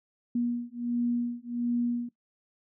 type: beating tone pair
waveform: sine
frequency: 239 / 240.4 Hz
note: A#3 / B3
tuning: +43 / -46 cents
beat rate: 1.4 Hz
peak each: -30 dBFS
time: 0.35-2.09 s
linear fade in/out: 5 ms
effects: noise-tail reverb RT60 0.1 s tail -18 dB re dry